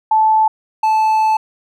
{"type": "tone pair in turn", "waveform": ["sine", "triangle"], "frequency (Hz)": [873, 873], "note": ["A5", "A5"], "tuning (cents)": [-14, -14], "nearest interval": "unison", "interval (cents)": 0, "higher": "neither", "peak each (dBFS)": -9, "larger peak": "neither", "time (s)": [[0.11, 0.48], [0.83, 1.37]], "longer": "second", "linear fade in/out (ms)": 5, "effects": []}